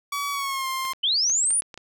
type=tone with pitch glide; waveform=sawtooth; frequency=1138 to 1055.7 Hz; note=C#6 to C6; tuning=+45 to +15 cents; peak=-22 dBFS; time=0.12-0.93 s; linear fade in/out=5 ms; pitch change=-130 cents; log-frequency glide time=0.31-0.67 s
type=clicks; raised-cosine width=0.2 ms; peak=-22 dBFS; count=7; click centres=0.852 / 0.934 / 1.297 / 1.507 / 1.621 / 1.742 / 1.776 s
type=linear sweep; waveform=sine; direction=up; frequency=2931 to 9956 Hz; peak=-19 dBFS; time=1.03-1.61 s; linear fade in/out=10 ms
effects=none